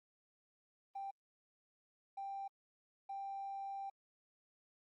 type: tone bursts at uneven times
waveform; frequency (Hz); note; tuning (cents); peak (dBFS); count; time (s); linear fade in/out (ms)
triangle; 787; G5; +7; -38; 3; 0.95-1.11 / 2.17-2.48 / 3.09-3.9; 10
effects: tanh soft clip ceiling -39 dBFS + Opus 24 kbps